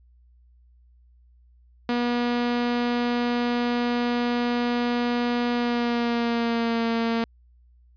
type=tone with pitch glide; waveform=sawtooth; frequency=241.1 to 229.7 Hz; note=B3 to A#3; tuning=-41 to -25 cents; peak=-18 dBFS; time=1.89-7.24 s; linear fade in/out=2 ms; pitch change=-84 cents; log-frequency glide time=5.53-6.86 s; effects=added 60 Hz sine -53 dBFS peak until 7.96 s + resampled to 11025 Hz